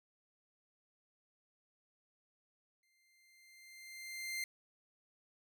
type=tone with exponential growth; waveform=sawtooth; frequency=2093 Hz; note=C7; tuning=in tune; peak=-33 dBFS; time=2.83-4.44 s; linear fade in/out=2 ms; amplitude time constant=350 ms; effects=none